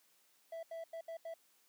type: tone bursts at uneven times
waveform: triangle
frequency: 659.3 Hz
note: E5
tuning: in tune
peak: -40 dBFS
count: 5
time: 0.52-0.63 / 0.71-0.84 / 0.93-1.01 / 1.08-1.17 / 1.25-1.34 s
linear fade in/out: 5 ms
effects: white hiss -71 dBFS RMS until 1.68 s + high-pass 200 Hz 12 dB/octave